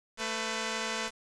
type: tone pair together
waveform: 5% pulse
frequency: 221.8 / 502 Hz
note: A3 / B4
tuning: +14 / +28 cents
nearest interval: octave + major second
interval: 1414 cents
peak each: -23 dBFS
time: 0.17-1.11 s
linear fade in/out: 50 ms
effects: resampled to 22050 Hz + 8-bit